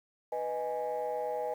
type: chord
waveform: sine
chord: G# minor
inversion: first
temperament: equal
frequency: 493.9 / 622.3 / 830.6 Hz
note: B4 / D#5 / G#5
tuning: 0 / 0 / 0 cents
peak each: -34 / -35 / -35 dBFS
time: 0.32-1.54 s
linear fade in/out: 5 ms
effects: tanh soft clip ceiling -26 dBFS + 10-bit